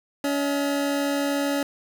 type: tone pair together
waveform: 25% pulse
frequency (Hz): 282.8 / 638.9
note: C#4 / D#5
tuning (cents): +35 / +46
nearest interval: octave + major second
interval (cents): 1411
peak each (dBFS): -19 / -30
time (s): 0.24-1.63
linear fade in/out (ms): 2
effects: none